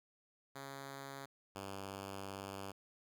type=tone pair in turn; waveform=5% pulse; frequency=137.6 / 97.79 Hz; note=C#3 / G2; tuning=-12 / -4 cents; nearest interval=tritone; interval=592 cents; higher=first; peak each=-35 / -33 dBFS; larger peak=second; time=0.55-1.26 / 1.55-2.72 s; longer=second; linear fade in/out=10 ms; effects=none